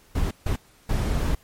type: noise bursts at uneven times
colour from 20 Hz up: brown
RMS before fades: -23 dBFS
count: 3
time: 0.15-0.31 / 0.46-0.56 / 0.89-1.35 s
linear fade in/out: 5 ms
effects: pink hiss -56 dBFS RMS until 1.43 s + MP3 64 kbps